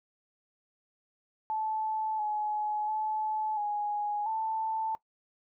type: tone with pitch steps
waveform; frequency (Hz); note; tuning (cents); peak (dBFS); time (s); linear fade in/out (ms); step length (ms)
sine; 871 / 846 / 863 / 831 / 884; A5 / G#5 / A5 / G#5 / A5; -18 / +32 / -34 / +1 / +8; -29; 1.5-4.95; 0; 690
effects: noise-tail reverb RT60 0.1 s tail -18 dB re dry